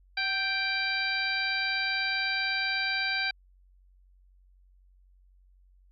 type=harmonic tone with a mistuned harmonic; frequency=784 Hz; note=G5; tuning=in tune; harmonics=1 / 2 / 3 / 4 / 5 / 6; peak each=-38 / -31 / -31 / -42 / -35 / -35 dBFS; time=0.17-3.31 s; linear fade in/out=5 ms; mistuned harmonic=1; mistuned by=-43 cents; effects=added 46 Hz sine -57 dBFS peak until 5.91 s + AAC 64 kbps